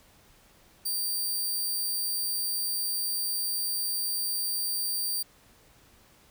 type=tone; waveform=10% pulse; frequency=4678 Hz; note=D8; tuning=8 cents flat; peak=-21 dBFS; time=0.85-5.23 s; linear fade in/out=10 ms; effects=pink hiss -59 dBFS RMS until 6.3 s